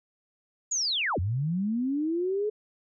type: linear two-way sweep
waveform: sine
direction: down then up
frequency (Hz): 6970 to 81.9 to 430.9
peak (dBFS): -25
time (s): 0.71-2.5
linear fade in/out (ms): 10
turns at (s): 1.19
effects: none